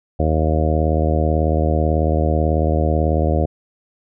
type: harmonic tone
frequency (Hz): 78.2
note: D#2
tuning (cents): +9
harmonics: 1 / 2 / 3 / 4 / 5 / 6 / 7 / 8 / 9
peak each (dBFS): -17 / -23 / -26 / -25 / -27 / -27 / -24 / -28 / -26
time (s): 0.19-3.46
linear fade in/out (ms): 10
effects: none